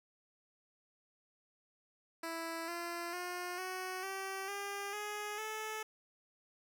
10% pulse tone with pitch steps, 330 / 343.2 / 357 / 371.3 / 386.1 / 401.6 / 417.7 / 434.4 Hz, E4 / F4 / F4 / F#4 / G4 / G4 / G#4 / A4, +2 / -30 / +38 / +6 / -26 / +42 / +10 / -22 cents, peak -31 dBFS, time 2.23-5.83 s, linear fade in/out 5 ms, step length 450 ms, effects none

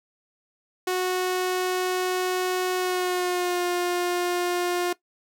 sawtooth tone with pitch glide, 367.1 to 354.4 Hz, F#4 to F4, -14 to +25 cents, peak -19 dBFS, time 0.87-4.93 s, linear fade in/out 5 ms, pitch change -61 cents, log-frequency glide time 2.76-3.65 s, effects noise-tail reverb RT60 0.1 s tail -18 dB re dry

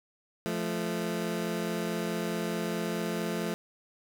20% pulse tone pair together, 173.4 / 218 Hz, F3 / A3, -12 / -16 cents, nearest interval major third, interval 396 cents, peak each -28 dBFS, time 0.46-3.54 s, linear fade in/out 0 ms, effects none

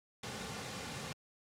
pink noise with comb filter, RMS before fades -42 dBFS, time 0.23-1.13 s, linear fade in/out 5 ms, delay 3.1 ms, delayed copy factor -0.5, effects high-pass 100 Hz 12 dB/octave + low-pass 8000 Hz 12 dB/octave

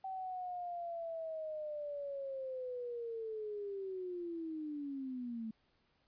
sine linear sweep, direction down, 768 to 218.1 Hz, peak -39 dBFS, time 0.04-5.51 s, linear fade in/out 5 ms, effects pink hiss -75 dBFS RMS until 6.07 s + resampled to 11025 Hz

